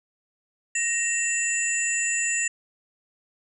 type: tone cluster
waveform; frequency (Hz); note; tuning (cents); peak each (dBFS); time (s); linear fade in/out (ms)
sine; 1865 / 2708 / 7110 / 7860; A#6 / E7 / A8 / B8; 0 / +46 / +17 / -9; -28 / -29 / -26 / -31; 0.75-2.48; 5
effects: none